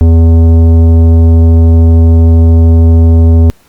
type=tone with tanh clipping; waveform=sine; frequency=82.41 Hz; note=E2; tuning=in tune; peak=-3 dBFS; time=0.01-3.5 s; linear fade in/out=0 ms; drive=13 dB; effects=pink hiss -47 dBFS RMS until 3.68 s + Opus 48 kbps